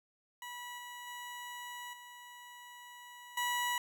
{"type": "tone with level steps", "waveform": "20% pulse", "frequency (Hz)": 975, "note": "B5", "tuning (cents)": -23, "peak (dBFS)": [-38, -40, -38, -45, -27], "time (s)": [0.42, 3.78], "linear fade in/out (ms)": 2, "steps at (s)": [0.78, 1.07, 1.93, 3.37], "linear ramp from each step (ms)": 5, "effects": []}